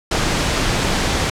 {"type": "noise", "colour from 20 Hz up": "pink", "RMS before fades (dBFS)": -18, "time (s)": [0.11, 1.3], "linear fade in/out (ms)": 5, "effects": ["low-pass 7000 Hz 12 dB/octave"]}